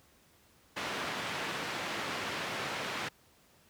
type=band-pass noise; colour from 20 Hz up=white; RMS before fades=-37 dBFS; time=0.76-3.09 s; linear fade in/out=10 ms; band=110 to 2500 Hz; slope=12 dB/octave; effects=pink hiss -64 dBFS RMS until 3.69 s + high-pass 60 Hz 12 dB/octave